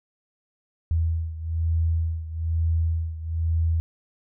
sine beating tone pair, 81.6 / 82.7 Hz, E2 / E2, -17 / +6 cents, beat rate 1.1 Hz, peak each -23 / -27 dBFS, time 0.91-3.8 s, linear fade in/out 0 ms, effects none

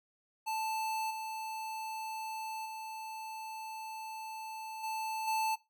square tone with level steps, 880 Hz, A5, in tune, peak -34 / -39 / -42 / -36 / -31 dBFS, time 0.46-5.56 s, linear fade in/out 20 ms, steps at 1.1 / 2.65 / 4.83 / 5.27 s, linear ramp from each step 10 ms, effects noise-tail reverb RT60 0.2 s tail -17 dB re dry

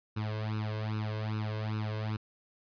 sawtooth tone with flanger, 107.8 Hz, A2, 35 cents flat, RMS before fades -34 dBFS, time 0.16-2.17 s, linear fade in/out 10 ms, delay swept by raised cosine 0.75 to 1.95 ms, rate 2.5 Hz, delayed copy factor +1, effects resampled to 11025 Hz

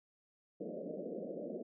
white band-pass noise, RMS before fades -43 dBFS, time 0.6-1.63 s, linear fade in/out 10 ms, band 170 to 630 Hz, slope 96 dB/octave, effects none

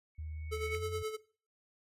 sine tone with exponential growth, 2217 Hz, C#7, in tune, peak -36 dBFS, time 0.15-0.75 s, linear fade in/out 0 ms, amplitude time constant 130 ms
sine tone with pitch glide, 77.78 to 88.32 Hz, D#2 to F2, 0 to +20 cents, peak -39 dBFS, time 0.18-1.03 s, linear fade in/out 10 ms, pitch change +220 cents, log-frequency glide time 0.69-0.81 s
square tone with tremolo, 434.2 Hz, A4, 23 cents flat, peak -34 dBFS, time 0.51-1.17 s, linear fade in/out 20 ms, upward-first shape sine, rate 9.5 Hz, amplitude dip 70%
effects noise-tail reverb RT60 0.4 s tail -18 dB re dry + resampled to 32000 Hz

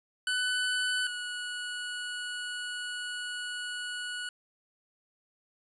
25% pulse tone pair in turn, 1498 / 1465.5 Hz, F#6 / F#6, +21 / -17 cents, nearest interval unison, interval 38 cents, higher first, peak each -24 / -31 dBFS, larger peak first, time 0.27-1.07 / 1.07-4.29 s, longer second, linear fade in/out 2 ms, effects resampled to 24000 Hz

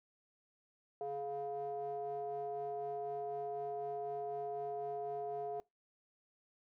triangle ring-modulated tone, 141 Hz, C#3, 30 cents sharp, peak -33 dBFS, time 1.01-5.6 s, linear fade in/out 0 ms, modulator 562 Hz, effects noise-tail reverb RT60 0.2 s tail -23 dB re dry

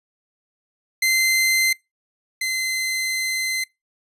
sawtooth tone pair in turn, 2073 / 2061 Hz, C7 / C7, -17 / -27 cents, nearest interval unison, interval 10 cents, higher first, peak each -13 / -18 dBFS, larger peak first, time 1.02-1.73 / 2.41-3.64 s, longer second, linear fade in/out 5 ms, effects noise-tail reverb RT60 0.2 s tail -24 dB re dry + resampled to 32000 Hz

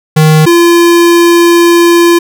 square tone pair in turn, 155.7 / 342.5 Hz, D#3 / F4, +2 / -34 cents, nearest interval octave + major second, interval 1364 cents, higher second, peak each -3 dBFS, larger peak neither, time 0.16-0.46 / 0.46-2.19 s, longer second, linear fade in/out 10 ms, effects none

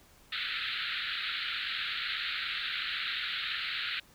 white band-pass noise, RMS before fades -35 dBFS, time 0.32-4 s, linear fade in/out 5 ms, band 1300 to 4200 Hz, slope 96 dB/octave, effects pink hiss -60 dBFS RMS until 4.14 s

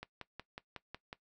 click train, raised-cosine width 0.3 ms, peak -27 dBFS, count 7, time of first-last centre 0.03-1.129 s, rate 5.46 Hz, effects noise-tail reverb RT60 0.1 s tail -18 dB re dry

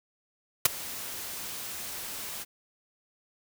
white noise with ADSR envelope, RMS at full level -17 dBFS, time 0.65-2.45 s, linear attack 5 ms, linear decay 15 ms, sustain -21 dB, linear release 30 ms, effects none

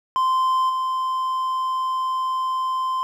triangle tone with level steps, 1038 Hz, C6, 14 cents flat, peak -15 / -19 dBFS, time 0.16-3.03 s, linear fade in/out 0 ms, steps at 0.69 s, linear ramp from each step 10 ms, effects none

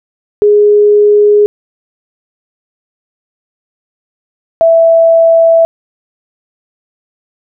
sine tone pair in turn, 415.3 / 660.5 Hz, G#4 / E5, 0 / +3 cents, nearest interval minor sixth, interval 803 cents, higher second, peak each -3 dBFS, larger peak neither, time 0.42-1.46 / 4.61-5.65 s, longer neither, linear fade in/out 0 ms, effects none

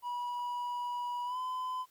triangle tone with pitch glide, 973 to 1016.1 Hz, B5 to B5, -26 to +49 cents, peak -32 dBFS, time 0.02-1.86 s, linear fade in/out 50 ms, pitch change +75 cents, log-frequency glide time 1.25-1.38 s, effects white hiss -67 dBFS RMS until 1.9 s + Opus 32 kbps

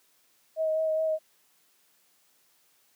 sine tone with vibrato, 633 Hz, D#5, 30 cents sharp, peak -24 dBFS, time 0.56-1.19 s, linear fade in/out 50 ms, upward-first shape sine, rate 4.8 Hz, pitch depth 16 cents each way, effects white hiss -66 dBFS RMS until 2.95 s + high-pass 150 Hz 12 dB/octave

